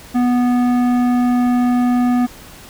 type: tone with tanh clipping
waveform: triangle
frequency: 245.8 Hz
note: B3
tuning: 8 cents flat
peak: -14 dBFS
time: 0.14-2.27 s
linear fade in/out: 20 ms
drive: 17 dB
effects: pink hiss -39 dBFS RMS until 2.69 s